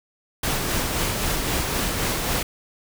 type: noise with tremolo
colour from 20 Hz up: pink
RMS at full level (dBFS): -23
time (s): 0.43-2.43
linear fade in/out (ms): 5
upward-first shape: sine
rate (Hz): 3.8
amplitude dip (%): 30
effects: none